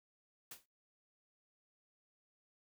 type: noise with exponential decay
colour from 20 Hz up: white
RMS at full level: -45 dBFS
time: 0.51-0.66 s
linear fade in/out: 5 ms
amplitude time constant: 32 ms
effects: noise-tail reverb RT60 0.2 s tail -22 dB re dry